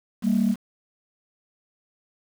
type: tone pair together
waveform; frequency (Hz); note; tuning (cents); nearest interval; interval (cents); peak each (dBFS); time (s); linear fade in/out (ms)
sine; 197 / 232.3; G3 / A#3; +9 / -6; minor third; 285; -20; 0.22-0.56; 50
effects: tanh soft clip ceiling -13 dBFS + 7-bit